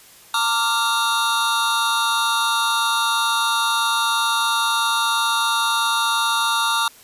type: tone cluster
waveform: square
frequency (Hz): 913 / 1170 / 1395 / 3733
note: A#5 / D6 / F6 / A#7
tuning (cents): -36 / -7 / -2 / +2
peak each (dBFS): -24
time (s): 0.34-6.88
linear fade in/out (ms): 2
effects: white hiss -47 dBFS RMS until 7.03 s + resampled to 32000 Hz